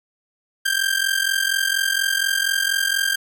sawtooth ring-modulated tone, 1586 Hz, G6, 20 cents sharp, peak -12 dBFS, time 0.65-3.16 s, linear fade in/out 10 ms, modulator 22.1 Hz, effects none

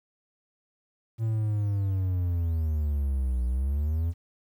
triangle linear two-way sweep, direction down then up, 113.8 to 60.2 to 86.1 Hz, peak -22 dBFS, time 1.18-4.14 s, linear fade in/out 50 ms, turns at 3.45 s, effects 10-bit

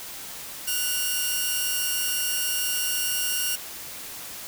5% pulse tone pair together, 1480.1 / 2794 Hz, F#6 / F7, 0 / 0 cents, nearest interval major seventh, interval 1100 cents, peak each -19 / -16 dBFS, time 0.67-3.56 s, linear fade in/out 10 ms, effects white hiss -38 dBFS RMS until 4.47 s

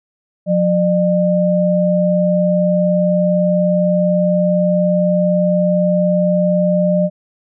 sine tone pair together, 179.2 / 603.3 Hz, F3 / D5, +45 / +46 cents, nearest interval octave + major sixth, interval 2101 cents, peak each -14 dBFS, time 0.46-7.1 s, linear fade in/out 50 ms, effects none

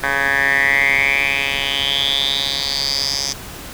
10% pulse tone with band-pass filter sweep, 138.59 Hz, C#3, in tune, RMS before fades -18 dBFS, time 0.03-3.33 s, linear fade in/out 5 ms, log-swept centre 1500 to 5600 Hz, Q 7.4, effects pink hiss -33 dBFS RMS until 3.73 s

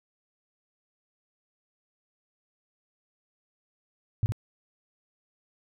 sine tone with echo, 108 Hz, A2, 32 cents flat, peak -20 dBFS, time 4.23-4.26 s, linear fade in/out 0 ms, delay 61 ms, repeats 1, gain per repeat -5 dB, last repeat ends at 4.321 s, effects none

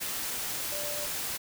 sine tone in noise, 587.3 Hz, D5, in tune, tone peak -38 dBFS, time 0.71-1.07 s, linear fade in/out 20 ms, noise white, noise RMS -34 dBFS, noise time 0-1.38 s, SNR -7 dB, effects none

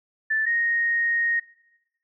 sine tone pair in turn, 1760 / 1864.7 Hz, A6 / A#6, 0 / 0 cents, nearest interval minor second, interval 100 cents, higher second, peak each -20 dBFS, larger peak neither, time 0.3-0.46 / 0.46-1.4 s, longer second, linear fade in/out 10 ms, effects noise-tail reverb RT60 1.0 s tail -20 dB re dry

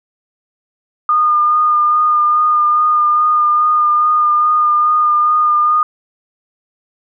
sine tone with vibrato, 1216 Hz, D#6, 40 cents flat, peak -9 dBFS, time 1.09-5.83 s, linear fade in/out 2 ms, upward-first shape sine, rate 2.4 Hz, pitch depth 17 cents each way, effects none

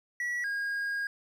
triangle tone pair in turn, 1938 / 1629.7 Hz, B6 / G#6, -33 / -33 cents, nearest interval minor third, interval 300 cents, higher first, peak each -28 dBFS, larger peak neither, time 0.2-0.44 / 0.44-1.07 s, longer second, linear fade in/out 2 ms, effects none

